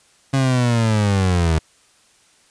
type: linear sweep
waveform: 30% pulse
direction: down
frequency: 136.7 to 77.7 Hz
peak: -12 dBFS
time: 0.33-1.59 s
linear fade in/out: 10 ms
effects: white hiss -55 dBFS RMS until 2.5 s + resampled to 22050 Hz